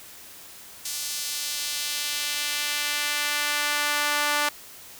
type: tone with high-pass filter sweep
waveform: sawtooth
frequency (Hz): 293.7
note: D4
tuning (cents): 0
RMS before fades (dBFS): -27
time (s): 0.85-4.49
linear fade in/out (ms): 5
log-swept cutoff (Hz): 5600 to 1100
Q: 0.96
effects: white hiss -45 dBFS RMS until 4.99 s